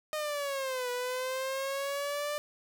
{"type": "linear two-way sweep", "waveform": "sawtooth", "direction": "down then up", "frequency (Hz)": [618, 489.8, 594], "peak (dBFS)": -28, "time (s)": [0.13, 2.38], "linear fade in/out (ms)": 0, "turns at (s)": 0.9, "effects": []}